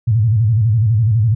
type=tone with vibrato; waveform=sine; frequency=110.7 Hz; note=A2; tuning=11 cents sharp; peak=-10 dBFS; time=0.07-1.35 s; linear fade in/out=10 ms; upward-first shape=square; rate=12 Hz; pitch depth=120 cents each way; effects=none